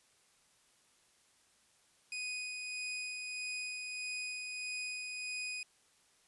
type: tone with tremolo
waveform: sawtooth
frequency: 2489 Hz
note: D#7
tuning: in tune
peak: -34 dBFS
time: 2.12-5.63 s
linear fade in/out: 2 ms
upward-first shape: sine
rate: 1.6 Hz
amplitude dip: 30%
effects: white hiss -69 dBFS RMS until 6.27 s + resampled to 24000 Hz